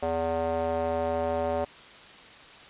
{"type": "tone with band-pass filter", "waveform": "square", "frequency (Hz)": 82.41, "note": "E2", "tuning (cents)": 0, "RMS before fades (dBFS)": -28, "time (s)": [0.02, 1.65], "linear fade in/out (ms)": 10, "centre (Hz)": 630, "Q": 3.2, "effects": ["white hiss -48 dBFS RMS until 2.69 s", "resampled to 8000 Hz"]}